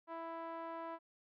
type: tone with low-pass filter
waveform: 5% pulse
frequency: 330.3 Hz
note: E4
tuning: 4 cents sharp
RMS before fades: -45 dBFS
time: 0.07-0.99 s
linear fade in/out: 50 ms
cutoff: 930 Hz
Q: 2.1
effects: none